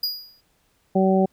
square tone with exponential decay, 4885 Hz, D#8, 33 cents flat, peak -20 dBFS, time 0.03-0.41 s, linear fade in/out 5 ms, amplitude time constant 82 ms
harmonic tone, 190.2 Hz, F#3, 48 cents sharp, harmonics 1 / 2 / 3 / 4, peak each -18 / -21 / -23 / -24 dBFS, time 0.95-1.26 s, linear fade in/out 10 ms
effects pink hiss -65 dBFS RMS until 1.32 s

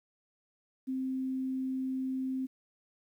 sine tone, 261.6 Hz, C4, in tune, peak -31 dBFS, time 0.87-2.47 s, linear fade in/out 20 ms, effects 11-bit

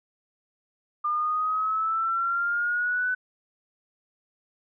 sine exponential sweep, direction up, 1200 to 1506 Hz, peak -23 dBFS, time 1.04-3.15 s, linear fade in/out 10 ms, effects none

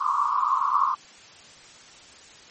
white band-pass noise, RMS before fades -23 dBFS, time 0-0.95 s, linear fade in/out 10 ms, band 1000 to 1200 Hz, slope 96 dB/octave, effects white hiss -48 dBFS RMS until 2.5 s + MP3 32 kbps

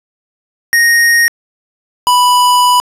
square tone pair in turn, 1864.7 / 987.8 Hz, A#6 / B5, 0 / 0 cents, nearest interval major seventh, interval 1100 cents, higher first, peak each -7 dBFS, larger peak neither, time 0.73-1.28 / 2.07-2.8 s, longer second, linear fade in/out 0 ms, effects resampled to 32000 Hz + 7-bit

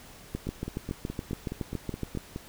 two click trains, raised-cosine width 3 ms, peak -18 / -21 dBFS, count 14 / 10, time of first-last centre 0.35-2.173 / 0.47-2.361 s, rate 7.13 / 4.76 Hz, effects pink hiss -50 dBFS RMS until 2.48 s

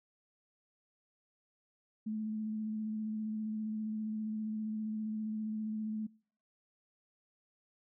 sine tone with vibrato, 216.4 Hz, A3, 29 cents flat, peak -34 dBFS, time 2.06-6.07 s, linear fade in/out 10 ms, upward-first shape square, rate 15 Hz, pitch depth 14 cents each way, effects noise-tail reverb RT60 0.5 s tail -25 dB re dry

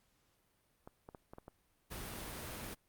clicks, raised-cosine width 1 ms, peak -35 dBFS, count 9, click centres 0.875 / 1.089 / 1.148 / 1.335 / 1.384 / 1.481 / 2.137 / 2.187 / 2.263 s
pink noise, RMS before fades -45 dBFS, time 1.9-2.75 s, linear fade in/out 20 ms
effects pink hiss -75 dBFS RMS until 2.88 s + Opus 48 kbps

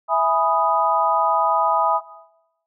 sine chord, E major seventh, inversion none, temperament equal, 659.3 / 830.6 / 987.8 / 1244.5 Hz, E5 / G#5 / B5 / D#6, 0 / 0 / 0 / 0 cents, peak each -21 dBFS, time 0.08-2.01 s, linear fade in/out 50 ms, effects noise-tail reverb RT60 0.9 s tail -17 dB re dry

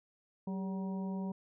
harmonic tone with a mistuned harmonic, 190 Hz, F#3, 46 cents sharp, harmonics 1 / 2 / 3 / 4 / 5, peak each -35 / -47 / -50 / -53 / -50 dBFS, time 0.47-1.32 s, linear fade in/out 5 ms, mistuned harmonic 2, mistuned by +79 cents, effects none

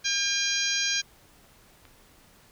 harmonic tone, 805 Hz, G5, 46 cents sharp, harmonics 2 / 3 / 4 / 5 / 6 / 7 / 8, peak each -32 / -32 / -32 / -32 / -32 / -32 / -32 dBFS, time 0.04-1.02 s, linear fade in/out 20 ms
click, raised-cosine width 0.3 ms, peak -34 dBFS, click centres 1.853 s
effects pink hiss -57 dBFS RMS until 2.51 s

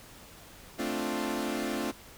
sawtooth chord, D minor seventh, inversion second, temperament equal, 220 / 261.6 / 293.7 / 349.2 Hz, A3 / C4 / D4 / F4, 0 / 0 / 0 / 0 cents, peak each -32 dBFS, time 0.78-1.92 s, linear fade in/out 20 ms, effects pink hiss -51 dBFS RMS until 2.17 s

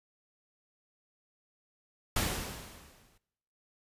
pink noise with exponential decay, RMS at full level -28 dBFS, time 2.16-3.18 s, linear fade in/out 5 ms, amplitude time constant 220 ms, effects noise-tail reverb RT60 1.0 s tail -22 dB re dry + resampled to 32000 Hz

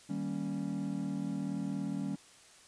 triangle chord, Eb dominant seventh, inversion none, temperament equal, 155.56 / 196 / 233.1 / 277.2 Hz, Eb3 / G3 / Bb3 / Db4, 0 / 0 / 0 / 0 cents, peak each -39 / -35 / -40 / -36 dBFS, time 0.09-2.16 s, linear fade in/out 10 ms, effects white hiss -58 dBFS RMS until 2.67 s + resampled to 22050 Hz

